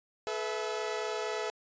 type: chord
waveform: sawtooth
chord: A suspended second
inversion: none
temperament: equal with one note detuned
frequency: 430 / 493.9 / 659.3 Hz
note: A4 / B4 / E5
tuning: -40 / 0 / 0 cents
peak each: -31 / -35 / -34 dBFS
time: 0.27-1.5 s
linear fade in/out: 0 ms
effects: resampled to 16000 Hz